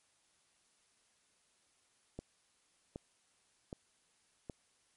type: click train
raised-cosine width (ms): 2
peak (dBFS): -29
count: 4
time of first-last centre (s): 2.19-4.498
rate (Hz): 1.3
effects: white hiss -73 dBFS RMS until 4.96 s + MP3 48 kbps